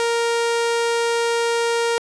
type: tone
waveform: sawtooth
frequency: 466.6 Hz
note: A#4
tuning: 2 cents sharp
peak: -14 dBFS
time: 0-1.98 s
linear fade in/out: 0 ms
effects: resampled to 22050 Hz